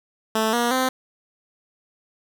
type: tone with pitch steps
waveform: 10% pulse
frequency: 220 / 238.5 / 258.6 Hz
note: A3 / A#3 / C4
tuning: 0 / +40 / -20 cents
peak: -11 dBFS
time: 0.35-0.89 s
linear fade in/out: 5 ms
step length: 180 ms
effects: none